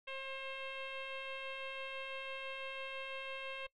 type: tone with frequency modulation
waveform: sine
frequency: 1602 Hz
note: G6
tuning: 37 cents sharp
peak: -40 dBFS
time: 0.07-3.67 s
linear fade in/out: 10 ms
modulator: 533 Hz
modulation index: 3
effects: noise-tail reverb RT60 0.1 s tail -23 dB re dry + tanh soft clip ceiling -36 dBFS